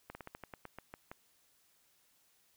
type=slowing click train; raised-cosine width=0.5 ms; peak=-30 dBFS; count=11; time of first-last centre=0.1-1.115 s; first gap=50 ms; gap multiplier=1.15; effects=white hiss -71 dBFS RMS until 2.56 s